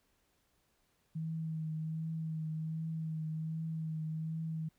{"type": "tone with vibrato", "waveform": "sine", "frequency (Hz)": 159.2, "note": "D#3", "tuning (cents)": 40, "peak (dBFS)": -35, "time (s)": [1.15, 4.69], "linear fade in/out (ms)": 10, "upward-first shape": "triangle", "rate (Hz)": 1.3, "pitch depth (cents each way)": 28, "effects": ["pink hiss -75 dBFS RMS until 4.78 s"]}